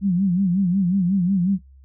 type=tone with vibrato; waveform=sine; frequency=185.7 Hz; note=F#3; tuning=7 cents sharp; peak=-16 dBFS; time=0.01-1.59 s; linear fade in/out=50 ms; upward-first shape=sine; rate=5.5 Hz; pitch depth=130 cents each way; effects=noise-tail reverb RT60 0.1 s tail -18 dB re dry + added 67 Hz sine -45 dBFS peak until 1.84 s